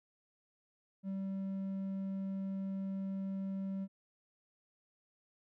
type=tone with hard clipping; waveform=sine; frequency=193.3 Hz; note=G3; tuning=24 cents flat; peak=-37 dBFS; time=1.03-3.88 s; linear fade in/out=50 ms; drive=3 dB; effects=none